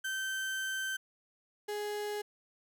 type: tone pair in turn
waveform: 35% pulse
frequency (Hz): 1549 / 416.2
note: G6 / G#4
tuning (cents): -21 / +4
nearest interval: octave + major seventh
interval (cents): 2275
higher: first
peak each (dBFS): -32 / -33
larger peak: first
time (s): 0.04-0.97 / 1.68-2.22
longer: first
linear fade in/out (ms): 10
effects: none